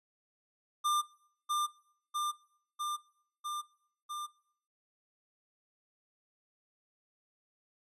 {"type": "tone with echo", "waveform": "square", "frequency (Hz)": 1196, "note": "D6", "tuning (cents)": 31, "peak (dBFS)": -28, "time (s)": [0.84, 1.02], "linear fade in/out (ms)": 20, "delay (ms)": 650, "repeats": 5, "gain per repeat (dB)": -2, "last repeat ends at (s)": 4.27, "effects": ["noise-tail reverb RT60 0.7 s tail -22 dB re dry", "resampled to 32000 Hz"]}